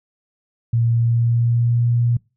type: tone with pitch glide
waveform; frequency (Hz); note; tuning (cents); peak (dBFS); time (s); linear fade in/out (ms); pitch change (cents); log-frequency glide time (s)
sine; 116.54 to 119.2; A#2 to A#2; 0 to +39; -14; 0.73-2.17; 5; +39; 0.92-1.86
effects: noise-tail reverb RT60 0.3 s tail -25 dB re dry